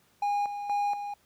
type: tone with tremolo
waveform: triangle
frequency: 817 Hz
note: G#5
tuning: 29 cents flat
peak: -23 dBFS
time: 0.22-1.14 s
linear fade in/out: 5 ms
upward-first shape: square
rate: 2.1 Hz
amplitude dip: 60%
effects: pink hiss -65 dBFS RMS until 1.25 s + high-pass 80 Hz 12 dB/octave